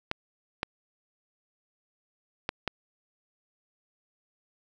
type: clicks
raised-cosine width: 0.3 ms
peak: -12 dBFS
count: 4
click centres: 0.114 / 0.631 / 2.491 / 2.677 s
effects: none